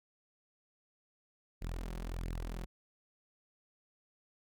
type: tone with flanger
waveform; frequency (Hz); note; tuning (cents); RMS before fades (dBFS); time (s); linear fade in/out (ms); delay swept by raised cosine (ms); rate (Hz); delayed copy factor
sawtooth; 42.36; E1; +48; -40; 1.61-2.66; 20; 0.42 to 5.52; 1.5; +0.65
effects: none